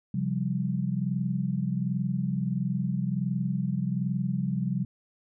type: chord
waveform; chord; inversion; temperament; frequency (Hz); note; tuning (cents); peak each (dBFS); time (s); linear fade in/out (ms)
sine; C suspended fourth; none; equal with one note detuned; 133.64 / 174.61 / 196; C3 / F3 / G3; +37 / 0 / 0; -30; 0.14-4.85; 5
effects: none